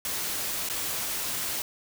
white noise with dropouts, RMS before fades -31 dBFS, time 0.05-1.62 s, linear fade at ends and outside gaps 1 ms, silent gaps 0.688-0.698 s, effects none

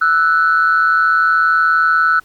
sine tone pair together, 1321.7 / 1482 Hz, E6 / F#6, +4 / +2 cents, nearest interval major second, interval 198 cents, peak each -12 dBFS, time 0.01-2.2 s, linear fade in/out 10 ms, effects tanh soft clip ceiling -4 dBFS + pink hiss -51 dBFS RMS until 2.24 s

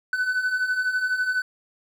triangle beating tone pair, 1495 / 1507 Hz, F#6 / F#6, +17 / +31 cents, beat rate 12 Hz, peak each -27 / -21 dBFS, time 0.13-1.42 s, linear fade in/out 2 ms, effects none

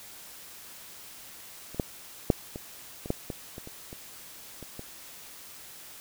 clicks, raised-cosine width 2 ms, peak -29 / -12 / -6 / -23 / -24 / -12 / -20 / -26 / -28 / -28 / -28 / -25 dBFS, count 12, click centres 1.746 / 1.798 / 2.302 / 2.559 / 3.059 / 3.104 / 3.302 / 3.581 / 3.674 / 3.929 / 4.627 / 4.794 s, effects white hiss -47 dBFS RMS until 6 s

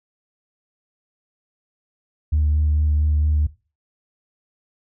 sine tone with vibrato, 75.5 Hz, D2, 48 cents sharp, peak -14 dBFS, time 2.32-3.47 s, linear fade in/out 10 ms, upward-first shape sine, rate 4.4 Hz, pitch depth 14 cents each way, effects noise-tail reverb RT60 0.3 s tail -17 dB re dry + tanh soft clip ceiling -12 dBFS

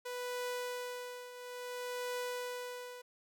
sawtooth tone with tremolo, 493.9 Hz, B4, in tune, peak -32 dBFS, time 0.05-3.02 s, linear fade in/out 10 ms, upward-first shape triangle, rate 0.59 Hz, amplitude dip 75%, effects none

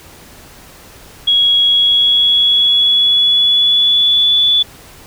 sine tone with pitch glide, 3322 to 3455 Hz, G#7 to A7, 0 to -32 cents, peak -8 dBFS, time 1.27-4.63 s, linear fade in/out 10 ms, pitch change +68 cents, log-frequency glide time 1.62-4.4 s, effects pink hiss -39 dBFS RMS until 5.06 s

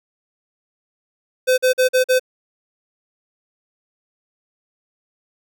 square tone bursts, 511 Hz, C5, 41 cents flat, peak -13 dBFS, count 5, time 1.47-2.196 s, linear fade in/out 20 ms, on 110 ms, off 44 ms, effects none

